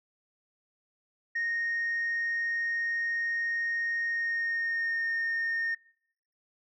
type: tone with pitch glide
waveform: sine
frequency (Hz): 1857 to 1834.6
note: A#6 to A#6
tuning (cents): -7 to -28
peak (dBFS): -26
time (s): 1.35-5.75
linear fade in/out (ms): 10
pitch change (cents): -21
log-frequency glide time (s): 4.08-5.08
effects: noise-tail reverb RT60 0.7 s tail -24 dB re dry + tanh soft clip ceiling -25 dBFS